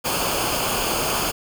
pink noise with comb filter, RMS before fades -23 dBFS, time 0.04-1.32 s, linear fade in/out 20 ms, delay 0.52 ms, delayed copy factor -0.65, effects none

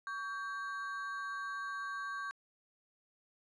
triangle ring-modulated tone, 1353 Hz, E6, 45 cents sharp, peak -33 dBFS, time 0.07-2.31 s, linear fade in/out 0 ms, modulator 224 Hz, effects resampled to 22050 Hz

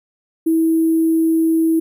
sine tone with sample-and-hold, 324.5 Hz, E4, 27 cents flat, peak -12 dBFS, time 0.46-1.8 s, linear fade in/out 10 ms, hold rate 11025 Hz, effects none

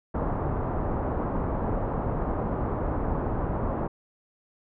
pink low-pass noise, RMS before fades -28 dBFS, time 0.14-3.88 s, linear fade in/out 10 ms, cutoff 1100 Hz, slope 24 dB/octave, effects none

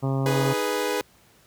harmonic tone, 135.1 Hz, C#3, 44 cents flat, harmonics 1 / 2 / 3 / 4 / 5 / 6 / 7 / 8 / 9, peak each -23 / -29 / -33 / -35 / -37 / -39 / -40 / -41 / -42 dBFS, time 0.02-0.54 s, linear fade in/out 20 ms
sawtooth chord, G# minor, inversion second, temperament equal, 311.1 / 415.3 / 493.9 Hz, D#4 / G#4 / B4, 0 / 0 / 0 cents, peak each -28 / -23 / -23 dBFS, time 0.26-1.01 s, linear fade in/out 0 ms
effects pink hiss -57 dBFS RMS until 1.46 s + high-pass 60 Hz 12 dB/octave

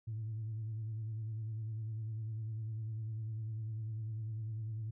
sine tone with vibrato, 110 Hz, A2, in tune, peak -36 dBFS, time 0.07-4.91 s, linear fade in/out 10 ms, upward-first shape sine, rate 10 Hz, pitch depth 51 cents each way, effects tanh soft clip ceiling -34 dBFS

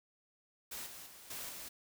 white noise with level steps, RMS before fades -44 / -50 / -55 / -44 / -47 dBFS, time 0.71-1.69 s, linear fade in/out 10 ms, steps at 0.86 / 1.06 / 1.3 / 1.49 s, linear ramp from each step 5 ms, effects none

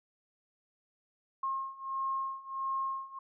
sine beating tone pair, 1073 / 1074.5 Hz, C6 / C6, +43 / +46 cents, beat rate 1.5 Hz, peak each -37 / -35 dBFS, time 1.43-3.19 s, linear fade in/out 5 ms, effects none

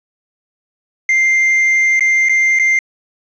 triangle tone with dropouts, 2096 Hz, C7, 2 cents sharp, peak -8 dBFS, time 1.09-2.79 s, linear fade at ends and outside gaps 2 ms, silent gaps 1.995-2.007 / 2.287-2.294 / 2.589-2.596 s, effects resampled to 16000 Hz + 7-bit

